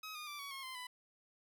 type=tone with pitch steps; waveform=15% pulse; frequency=1271 / 1220.6 / 1172.3 / 1125.8 / 1081.2 / 1038.4 / 997.2 Hz; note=D#6 / D#6 / D6 / C#6 / C#6 / C6 / B5; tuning=+36 / -34 / -3 / +26 / -44 / -13 / +16 cents; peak=-38 dBFS; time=0.03-0.87 s; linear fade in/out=5 ms; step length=120 ms; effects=none